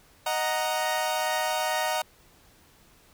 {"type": "chord", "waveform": "sawtooth", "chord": "D# minor", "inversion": "none", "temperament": "equal", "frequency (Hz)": [622.3, 740, 932.3], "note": ["D#5", "F#5", "A#5"], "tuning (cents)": [0, 0, 0], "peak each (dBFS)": -26, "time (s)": [0.26, 2.02], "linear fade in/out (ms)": 5, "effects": ["pink hiss -58 dBFS RMS until 3.13 s"]}